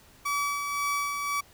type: tone with tremolo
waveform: 30% pulse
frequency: 1145 Hz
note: D6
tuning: 44 cents flat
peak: -23 dBFS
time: 0.25-1.41 s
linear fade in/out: 10 ms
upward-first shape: sine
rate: 1.9 Hz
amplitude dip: 40%
effects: pink hiss -56 dBFS RMS until 1.53 s